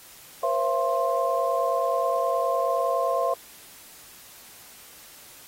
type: tone cluster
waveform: sine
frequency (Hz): 486.4 / 536 / 677 / 1054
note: B4 / C5 / E5 / C6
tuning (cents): -26 / +42 / +46 / +12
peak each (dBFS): -30 / -27 / -25 / -27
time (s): 0.43-3.34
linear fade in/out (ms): 5
effects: white hiss -48 dBFS RMS until 5.47 s + AAC 48 kbps